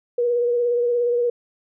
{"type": "tone with vibrato", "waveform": "sine", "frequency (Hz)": 480.9, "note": "B4", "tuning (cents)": -46, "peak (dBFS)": -17, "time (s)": [0.18, 1.3], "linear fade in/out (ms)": 5, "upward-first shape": "sine", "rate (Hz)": 17, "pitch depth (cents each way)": 26, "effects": []}